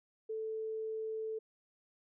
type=tone; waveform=sine; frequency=440 Hz; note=A4; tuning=in tune; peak=-36 dBFS; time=0.29-1.39 s; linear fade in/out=10 ms; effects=none